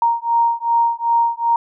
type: beating tone pair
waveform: sine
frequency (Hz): 931 / 933.6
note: A#5 / A#5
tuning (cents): -2 / +2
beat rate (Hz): 2.6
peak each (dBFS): -17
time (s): 0.02-1.56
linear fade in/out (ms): 2
effects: none